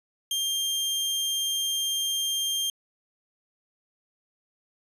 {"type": "tone", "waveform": "sawtooth", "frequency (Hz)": 3189, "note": "G7", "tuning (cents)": 29, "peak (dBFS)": -22, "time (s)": [0.31, 2.7], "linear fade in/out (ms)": 2, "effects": ["resampled to 32000 Hz"]}